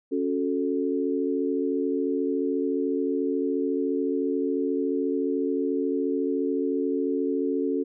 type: chord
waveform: sine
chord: F# minor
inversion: second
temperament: equal with one note detuned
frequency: 277.2 / 366 / 440 Hz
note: C#4 / F#4 / A4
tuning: 0 / -19 / 0 cents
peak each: -26 / -29 / -28 dBFS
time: 0.11-7.84 s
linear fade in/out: 20 ms
effects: none